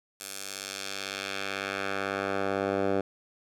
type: tone with band-pass filter sweep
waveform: 10% pulse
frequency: 98 Hz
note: G2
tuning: in tune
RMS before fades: -32 dBFS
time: 0.2-3.01 s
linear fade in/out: 5 ms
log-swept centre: 9600 to 520 Hz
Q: 0.85
effects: none